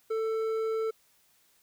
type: tone with hard clipping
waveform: triangle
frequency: 443.7 Hz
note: A4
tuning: 14 cents sharp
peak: -29 dBFS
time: 0.1-0.91 s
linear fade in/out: 10 ms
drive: 10 dB
effects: white hiss -66 dBFS RMS until 1.62 s